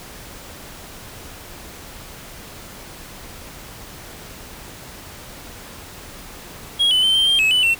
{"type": "tone with pitch steps", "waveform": "triangle", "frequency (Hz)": [3292, 3014, 3098, 3141, 3185, 2576, 2989, 2705], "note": ["G#7", "F#7", "G7", "G7", "G7", "E7", "F#7", "E7"], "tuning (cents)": [-16, 31, -21, 3, 27, -41, 17, 44], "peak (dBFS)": -12, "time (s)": [6.79, 7.75], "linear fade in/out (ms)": 20, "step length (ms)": 120, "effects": ["pink hiss -38 dBFS RMS until 7.79 s"]}